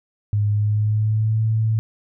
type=tone with pitch glide; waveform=sine; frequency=103.83 to 110.64 Hz; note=G#2 to A2; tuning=0 to +10 cents; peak=-16 dBFS; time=0.33-1.79 s; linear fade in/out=0 ms; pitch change=+110 cents; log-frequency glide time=0.49-1.43 s; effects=none